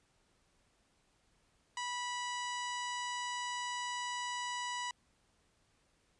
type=harmonic tone; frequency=980 Hz; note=B5; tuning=14 cents flat; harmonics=1 / 2 / 3 / 4 / 5 / 6 / 7 / 8 / 9; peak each=-39 / -43 / -45 / -50 / -52 / -52 / -52 / -51 / -58 dBFS; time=1.77-4.91 s; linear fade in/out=2 ms; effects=pink hiss -73 dBFS RMS until 6.19 s + resampled to 22050 Hz